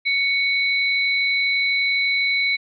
sine tone pair together, 2227 / 3996 Hz, C#7 / B7, +7 / +20 cents, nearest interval minor seventh, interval 1013 cents, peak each -18 / -25 dBFS, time 0.05-2.57 s, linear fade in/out 20 ms, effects none

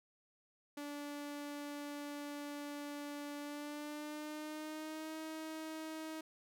sawtooth tone with pitch glide, 290 to 316.2 Hz, D4 to D#4, -22 to +28 cents, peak -39 dBFS, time 0.77-6.21 s, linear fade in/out 5 ms, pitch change +150 cents, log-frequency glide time 3.39-5.16 s, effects none

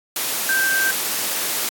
sine tone in noise, 1568 Hz, G6, in tune, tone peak -17 dBFS, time 0.49-0.91 s, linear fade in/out 2 ms, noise white, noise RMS -23 dBFS, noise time 0.16-1.69 s, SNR +3 dB, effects high-pass 200 Hz 12 dB/octave + AAC 64 kbps

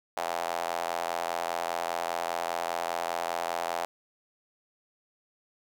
sawtooth tone with high-pass filter, 85 Hz, F2, 46 cents flat, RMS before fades -32 dBFS, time 0.17-3.85 s, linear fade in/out 0 ms, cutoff 720 Hz, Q 3.3, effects none

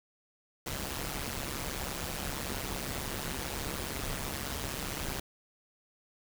pink noise with amplitude modulation, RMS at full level -33 dBFS, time 0.66-5.2 s, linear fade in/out 5 ms, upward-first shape sine, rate 139 Hz, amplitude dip 85%, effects none

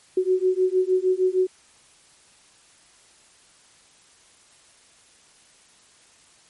sine beating tone pair, 368 / 374.5 Hz, F#4 / F#4, -9 / +21 cents, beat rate 6.5 Hz, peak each -21 dBFS, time 0.17-1.47 s, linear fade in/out 5 ms, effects white hiss -55 dBFS RMS until 6.49 s + MP3 48 kbps

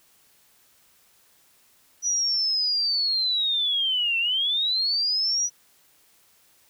sine linear two-way sweep, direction down then up, 5900 to 2676 to 5900 Hz, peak -21 dBFS, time 2.02-5.5 s, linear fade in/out 50 ms, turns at 4.18 s, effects white hiss -60 dBFS RMS until 6.69 s

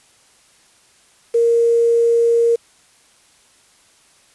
sine tone with quantisation, 466.2 Hz, A#4, in tune, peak -11 dBFS, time 1.34-2.56 s, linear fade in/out 10 ms, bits 6, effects white hiss -53 dBFS RMS until 4.34 s + resampled to 24000 Hz

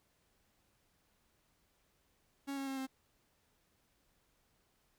45% pulse tone with pitch steps, 277.2 / 272.9 / 268.7 / 264.5 Hz, C#4 / C#4 / C4 / C4, 0 / -27 / +46 / +19 cents, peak -38 dBFS, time 2.47-2.87 s, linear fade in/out 20 ms, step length 100 ms, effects pink hiss -75 dBFS RMS until 4.98 s

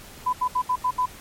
sine tone bursts at uneven times, 1002 Hz, B5, 25 cents sharp, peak -19 dBFS, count 6, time 0.26-0.33 / 0.41-0.48 / 0.55-0.62 / 0.69-0.76 / 0.84-0.91 / 0.98-1.06 s, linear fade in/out 10 ms, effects pink hiss -44 dBFS RMS until 1.2 s + MP3 64 kbps

